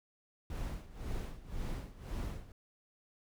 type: noise with tremolo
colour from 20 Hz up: brown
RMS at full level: -37 dBFS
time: 0.5-2.52 s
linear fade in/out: 2 ms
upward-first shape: sine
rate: 1.9 Hz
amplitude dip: 85%
effects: none